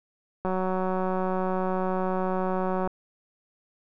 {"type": "click train", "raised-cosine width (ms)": 1, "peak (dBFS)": -15, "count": 452, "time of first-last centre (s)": [0.45, 2.875], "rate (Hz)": 186, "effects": []}